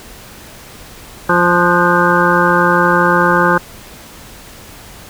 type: harmonic tone with a mistuned harmonic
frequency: 174.8 Hz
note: F3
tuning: 2 cents sharp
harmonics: 1 / 2 / 3 / 5 / 6 / 7 / 8 / 9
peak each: -17 / -17 / -17 / -17 / -17 / -17 / -17 / -17 dBFS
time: 1.29-3.58 s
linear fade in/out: 5 ms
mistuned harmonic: 8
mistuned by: +76 cents
effects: pink hiss -36 dBFS RMS until 5.09 s